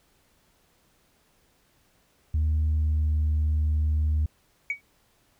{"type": "tone with pitch glide", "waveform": "sine", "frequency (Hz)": [77.3, 76.5], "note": ["D#2", "D#2"], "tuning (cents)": [-11, -29], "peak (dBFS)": -19, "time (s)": [2.34, 4.26], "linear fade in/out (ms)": 5, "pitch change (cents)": -18, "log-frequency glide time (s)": [2.68, 3.12]}
{"type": "tone with exponential decay", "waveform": "sine", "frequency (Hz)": 2256, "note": "C#7", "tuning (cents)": 30, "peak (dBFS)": -20, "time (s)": [4.7, 4.81], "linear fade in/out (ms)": 2, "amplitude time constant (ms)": 22}
{"effects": ["tanh soft clip ceiling -19 dBFS", "pink hiss -65 dBFS RMS until 5.39 s"]}